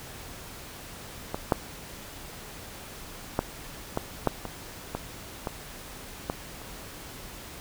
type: clicks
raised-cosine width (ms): 1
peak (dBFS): -15 / -6 / -9 / -12 / -7 / -20 / -15 / -15 / -13 / -28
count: 10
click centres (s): 1.345 / 1.522 / 3.391 / 3.974 / 4.273 / 4.453 / 4.95 / 5.472 / 6.299 / 6.617
effects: pink hiss -43 dBFS RMS until 7.6 s